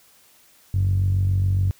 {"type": "tone with low-pass filter", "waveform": "5% pulse", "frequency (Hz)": 47.15, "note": "F#1", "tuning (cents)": 33, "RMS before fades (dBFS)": -20, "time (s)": [0.74, 1.71], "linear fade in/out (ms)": 0, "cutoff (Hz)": 100, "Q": 6.7, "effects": ["white hiss -55 dBFS RMS until 1.79 s"]}